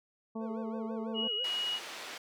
harmonic tone, 222.8 Hz, A3, 22 cents sharp, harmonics 1 / 2 / 3 / 4 / 5, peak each -36 / -42 / -46 / -48 / -50 dBFS, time 0.35-1.28 s, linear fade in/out 10 ms
triangle tone with vibrato, 462.7 Hz, A#4, 13 cents flat, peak -40 dBFS, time 0.39-1.47 s, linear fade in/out 50 ms, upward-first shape sine, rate 6 Hz, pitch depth 200 cents each way
sine tone, 2900 Hz, F#7, 35 cents flat, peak -31 dBFS, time 1.14-1.8 s, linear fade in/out 50 ms
white band-pass noise, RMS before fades -44 dBFS, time 1.44-2.18 s, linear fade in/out 5 ms, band 340 to 3800 Hz, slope 12 dB/octave
effects none

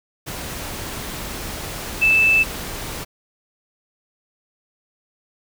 sine tone in noise, 2635 Hz, E7, 1 cent flat, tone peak -12 dBFS, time 2.01-2.44 s, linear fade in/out 20 ms, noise pink, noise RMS -30 dBFS, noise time 0.26-3.05 s, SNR +15 dB, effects none

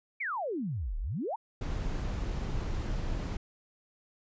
sine exponential two-way sweep, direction down then up, 2395 to 32.7 to 983 Hz, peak -31 dBFS, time 0.2-1.36 s, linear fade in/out 10 ms, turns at 0.98 s
brown noise, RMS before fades -33 dBFS, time 1.61-3.37 s, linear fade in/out 5 ms
effects resampled to 16000 Hz

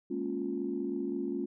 sine chord, Bb minor seventh, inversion third, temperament equal with one note detuned, 207.7 / 233.1 / 277.2 / 352.5 Hz, Ab3 / Bb3 / Db4 / F4, 0 / 0 / 0 / +16 cents, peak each -39 / -39 / -35 / -35 dBFS, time 0.1-1.46 s, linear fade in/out 10 ms, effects tanh soft clip ceiling -21 dBFS

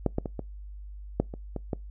clicks, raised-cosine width 2 ms, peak -10 / -13 / -18 / -19 / -9 / -24 / -19 / -15 dBFS, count 8, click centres 0.063 / 0.184 / 0.258 / 0.393 / 1.2 / 1.339 / 1.563 / 1.732 s, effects noise-tail reverb RT60 0.2 s tail -25 dB re dry + added 50 Hz sine -39 dBFS peak until 1.9 s

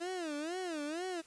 30% pulse tone with vibrato, 329.6 Hz, E4, in tune, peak -34 dBFS, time 0-1.22 s, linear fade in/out 20 ms, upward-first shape sine, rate 2.1 Hz, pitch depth 220 cents each way, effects white hiss -60 dBFS RMS until 1.26 s + resampled to 22050 Hz

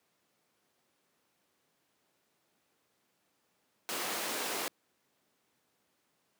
pink high-pass noise, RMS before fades -36 dBFS, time 3.89-4.68 s, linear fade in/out 0 ms, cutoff 320 Hz, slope 12 dB/octave, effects pink hiss -75 dBFS RMS until 6.39 s + high-pass 200 Hz 12 dB/octave

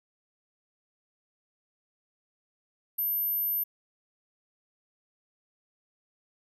sine tone, 13000 Hz, G#9, 38 cents flat, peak -26 dBFS, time 2.98-3.64 s, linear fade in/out 10 ms, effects none

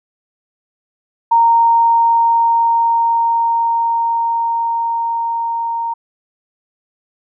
sine tone with level ramp, 926 Hz, A#5, 12 cents flat, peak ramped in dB -7 to -17 dBFS, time 1.31-5.94 s, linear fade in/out 10 ms, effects none

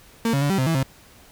35% pulse tone with pitch steps, 228.6 / 139 / 143.6 / 194 / 130.7 / 163.7 / 133.5 Hz, A#3 / C#3 / D3 / G3 / C3 / E3 / C3, -34 / +5 / -39 / -18 / -1 / -12 / +35 cents, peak -17 dBFS, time 0.25-0.831 s, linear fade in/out 2 ms, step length 83 ms, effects pink hiss -50 dBFS RMS until 1.31 s

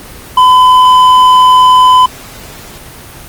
triangle tone with hard clipping, 1010 Hz, B5, 39 cents sharp, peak -3 dBFS, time 0.37-2.06 s, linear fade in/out 5 ms, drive 9 dB, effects pink hiss -30 dBFS RMS until 3.28 s + Opus 24 kbps

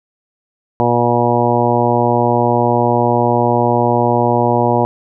harmonic tone, 120 Hz, B2, 49 cents flat, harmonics 1 / 2 / 3 / 4 / 5 / 6 / 7 / 8, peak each -19 / -19 / -19 / -19 / -19 / -19 / -19 / -19 dBFS, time 0.8-4.85 s, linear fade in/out 0 ms, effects none

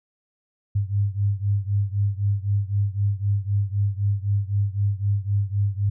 sine beating tone pair, 99.5 / 103.4 Hz, G2 / G#2, +26 / -7 cents, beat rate 3.9 Hz, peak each -22 / -24 dBFS, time 0.75-5.9 s, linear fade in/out 10 ms, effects none

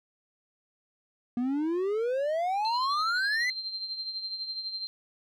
triangle exponential sweep, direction up, 237 to 2064 Hz, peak -24 dBFS, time 1.37-3.5 s, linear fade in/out 2 ms
sine tone with tremolo, 4149 Hz, C8, 15 cents flat, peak -30 dBFS, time 2.65-4.87 s, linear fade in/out 0 ms, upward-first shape triangle, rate 12 Hz, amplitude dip 65%
effects none

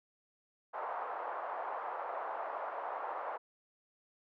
white band-pass noise, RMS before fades -40 dBFS, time 0.73-3.38 s, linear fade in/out 20 ms, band 580 to 1100 Hz, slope 24 dB/octave, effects none

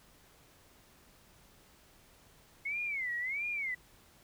sine tone with vibrato, 2151 Hz, C7, 47 cents sharp, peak -33 dBFS, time 2.65-3.75 s, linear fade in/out 10 ms, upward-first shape sine, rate 1.5 Hz, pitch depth 210 cents each way, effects pink hiss -62 dBFS RMS until 4.23 s

